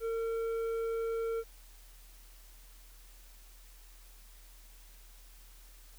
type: tone with tanh clipping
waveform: triangle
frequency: 455.2 Hz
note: A#4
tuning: 41 cents flat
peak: -33 dBFS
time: 0-1.44 s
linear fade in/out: 50 ms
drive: 12 dB
effects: added 40 Hz sine -53 dBFS peak until 5.98 s + white hiss -60 dBFS RMS until 5.98 s